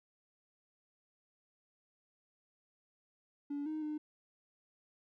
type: tone with pitch steps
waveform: triangle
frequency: 287 / 310.6 / 303.2 Hz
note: D4 / D#4 / D#4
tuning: -40 / -3 / -45 cents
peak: -33 dBFS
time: 3.5-3.98 s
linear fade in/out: 10 ms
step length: 160 ms
effects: tanh soft clip ceiling -32 dBFS